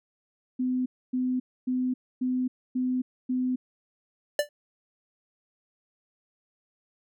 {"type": "tone bursts", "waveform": "sine", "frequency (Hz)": 253.8, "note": "B3", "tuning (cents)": 47, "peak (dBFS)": -24, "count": 6, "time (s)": [0.59, 3.56], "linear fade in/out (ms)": 10, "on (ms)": 270, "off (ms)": 270}
{"type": "tone with exponential decay", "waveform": "square", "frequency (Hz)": 587.3, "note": "D5", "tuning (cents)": 0, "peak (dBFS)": -18, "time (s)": [4.39, 4.49], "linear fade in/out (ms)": 2, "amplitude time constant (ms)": 20}
{"effects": []}